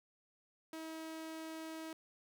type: tone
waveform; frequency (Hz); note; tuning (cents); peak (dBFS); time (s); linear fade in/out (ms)
sawtooth; 320.4; E4; -49; -40; 0.73-1.93; 2
effects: none